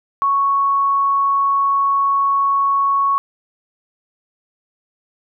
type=tone; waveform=sine; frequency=1108.7 Hz; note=C#6; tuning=in tune; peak=-13 dBFS; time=0.22-3.18 s; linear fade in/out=0 ms; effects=none